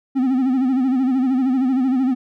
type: tone with vibrato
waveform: triangle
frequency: 259.6 Hz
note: C4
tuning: 13 cents flat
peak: -13 dBFS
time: 0.15-2.15 s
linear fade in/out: 20 ms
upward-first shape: sine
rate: 13 Hz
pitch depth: 83 cents each way
effects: none